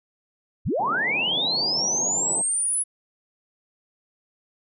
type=linear sweep; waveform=sine; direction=up; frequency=32.16 to 10360 Hz; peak=-21 dBFS; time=0.65-2.84 s; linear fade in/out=20 ms
type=band-pass noise; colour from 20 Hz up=white; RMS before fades=-34 dBFS; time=0.79-2.42 s; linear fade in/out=10 ms; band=130 to 970 Hz; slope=96 dB/octave
effects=none